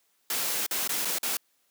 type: noise with dropouts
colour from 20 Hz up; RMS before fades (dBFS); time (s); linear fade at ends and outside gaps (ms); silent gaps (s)
white; -29; 0.3-1.37; 2; 0.664-0.71 / 0.876-0.892 / 1.049-1.053 / 1.185-1.23
effects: white hiss -70 dBFS RMS until 1.7 s + high-pass 200 Hz 12 dB/octave